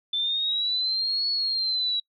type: linear two-way sweep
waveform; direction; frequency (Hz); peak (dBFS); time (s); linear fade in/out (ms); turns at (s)
sine; up then down; 3520 to 4400 to 3881; -23; 0.13-2; 5; 1.29
effects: noise-tail reverb RT60 0.1 s tail -25 dB re dry